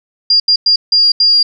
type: tone bursts at uneven times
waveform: sine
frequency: 4801 Hz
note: D8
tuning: 37 cents sharp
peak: -6 dBFS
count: 5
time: 0.3-0.4 / 0.48-0.56 / 0.66-0.76 / 0.92-1.12 / 1.2-1.43 s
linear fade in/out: 5 ms
effects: none